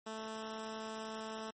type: tone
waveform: 10% pulse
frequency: 220 Hz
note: A3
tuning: in tune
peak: -33 dBFS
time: 0.06-1.51 s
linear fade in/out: 10 ms
effects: MP3 32 kbps